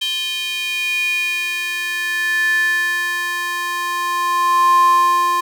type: tone with high-pass filter sweep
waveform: square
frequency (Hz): 350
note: F4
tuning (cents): +4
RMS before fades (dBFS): -18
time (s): 0.01-5.41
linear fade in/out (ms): 10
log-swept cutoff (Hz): 3100 to 910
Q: 7.4
effects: none